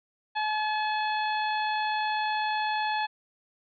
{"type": "harmonic tone", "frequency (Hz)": 856, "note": "A5", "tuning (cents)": -48, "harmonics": [1, 2, 3, 4, 5], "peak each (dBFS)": [-27, -33, -37, -39, -41], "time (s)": [0.35, 3.07], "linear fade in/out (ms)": 20, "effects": []}